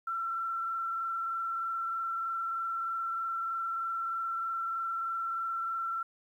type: tone with frequency modulation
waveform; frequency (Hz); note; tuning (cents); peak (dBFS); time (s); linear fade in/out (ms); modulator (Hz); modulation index
sine; 1348; E6; +38; -31; 0.07-6.03; 5; 23.2; 0.87
effects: 11-bit